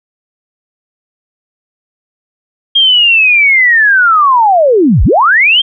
sine linear two-way sweep, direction down then up, 3240 to 35 to 3240 Hz, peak -4 dBFS, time 2.75-5.62 s, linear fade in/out 10 ms, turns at 5.04 s, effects none

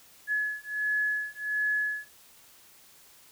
sine beating tone pair, 1700 / 1701.4 Hz, G#6 / G#6, +40 / +41 cents, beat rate 1.4 Hz, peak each -30 dBFS, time 0.27-2.09 s, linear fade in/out 50 ms, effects white hiss -56 dBFS RMS until 3.31 s

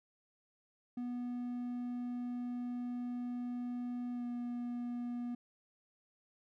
triangle tone with pitch glide, 244.5 to 241.7 Hz, B3 to B3, -17 to -37 cents, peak -35 dBFS, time 0.97-5.35 s, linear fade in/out 5 ms, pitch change -20 cents, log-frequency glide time 4.13-4.24 s, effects none

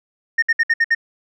sine tone bursts, 1836 Hz, A#6, 27 cents flat, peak -9 dBFS, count 6, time 0.38-0.949 s, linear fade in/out 10 ms, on 44 ms, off 61 ms, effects tanh soft clip ceiling -11 dBFS

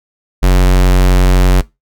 square tone, 45.9 Hz, F#1, 13 cents flat, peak -6 dBFS, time 0.42-1.62 s, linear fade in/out 20 ms, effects noise-tail reverb RT60 0.2 s tail -20 dB re dry

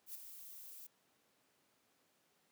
violet noise with ADSR envelope, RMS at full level -45 dBFS, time 0.06-0.87 s, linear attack 85 ms, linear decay 15 ms, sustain -8 dB, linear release 7 ms, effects pink hiss -75 dBFS RMS until 2.51 s + high-pass 200 Hz 12 dB/octave

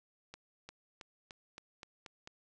accelerating click train, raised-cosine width 0.2 ms, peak -30 dBFS, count 8, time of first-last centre 0.34-2.274 s, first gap 350 ms, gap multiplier 0.92, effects resampled to 24000 Hz

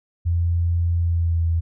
sine tone with pitch glide, 85.4 to 83.16 Hz, F2 to E2, -38 to +16 cents, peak -17 dBFS, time 0.25-1.61 s, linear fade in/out 20 ms, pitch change -46 cents, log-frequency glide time 0.99-1.44 s, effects none

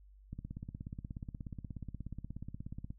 click train, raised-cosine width 5 ms, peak -30 dBFS, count 44, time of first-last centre 0.33-2.905 s, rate 16.7 Hz, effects noise-tail reverb RT60 0.1 s tail -18 dB re dry + added 49 Hz sine -56 dBFS peak until 2.98 s

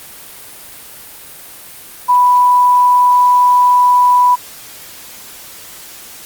sine tone, 987.8 Hz, B5, in tune, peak -6 dBFS, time 2.08-4.36 s, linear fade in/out 20 ms, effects white hiss -34 dBFS RMS until 6.25 s + Opus 32 kbps

